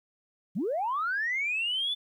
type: linear sweep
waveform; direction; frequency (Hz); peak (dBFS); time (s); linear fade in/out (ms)
sine; up; 146.83 to 3520; -26; 0.55-1.95; 20
effects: tanh soft clip ceiling -22 dBFS + 11-bit